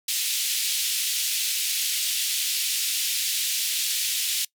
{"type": "band-pass noise", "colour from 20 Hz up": "pink", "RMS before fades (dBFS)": -26, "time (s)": [0.08, 4.45], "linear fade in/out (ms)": 5, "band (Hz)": [2800, 16000], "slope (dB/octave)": 24, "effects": ["noise-tail reverb RT60 0.1 s tail -22 dB re dry"]}